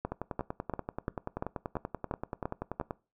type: two click trains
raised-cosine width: 1 ms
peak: -20 / -18 dBFS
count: 30 / 9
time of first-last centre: 0.12-2.908 / 0.05-2.799 s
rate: 10.4 / 2.91 Hz
effects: noise-tail reverb RT60 0.3 s tail -21 dB re dry